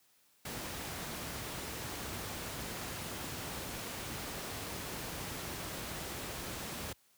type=noise; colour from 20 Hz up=pink; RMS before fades=-41 dBFS; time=0.45-6.93 s; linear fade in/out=5 ms; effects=white hiss -69 dBFS RMS until 7.17 s + high-pass 60 Hz 12 dB/octave